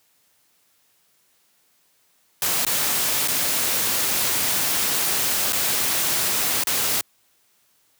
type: noise with dropouts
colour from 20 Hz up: white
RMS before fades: -22 dBFS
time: 2.42-7.01 s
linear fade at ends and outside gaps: 1 ms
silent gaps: 2.65-2.666 / 3.276-3.283 / 5.523-5.53 / 6.637-6.67 s
effects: white hiss -63 dBFS RMS until 7.99 s + high-pass 80 Hz 12 dB/octave